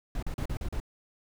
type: noise bursts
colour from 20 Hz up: brown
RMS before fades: -32 dBFS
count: 6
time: 0.15-0.801 s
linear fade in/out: 2 ms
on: 76 ms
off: 39 ms
effects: none